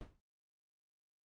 brown noise with exponential decay, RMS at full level -43 dBFS, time 0.01-0.2 s, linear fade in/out 1 ms, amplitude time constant 41 ms, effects low-pass 6000 Hz 12 dB/octave + Opus 32 kbps

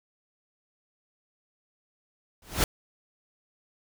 pink noise with exponential growth, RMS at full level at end -19 dBFS, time 2.42-2.64 s, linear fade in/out 2 ms, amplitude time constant 46 ms, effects none

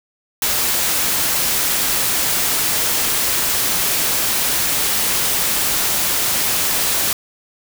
white noise, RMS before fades -18 dBFS, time 0.42-7.13 s, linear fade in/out 2 ms, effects none

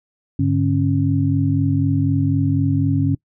sine tone cluster, 100.6 / 144.6 / 274.4 Hz, G2 / D3 / C#4, +45 / -27 / -17 cents, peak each -19 dBFS, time 0.39-3.15 s, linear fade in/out 5 ms, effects noise-tail reverb RT60 0.1 s tail -24 dB re dry

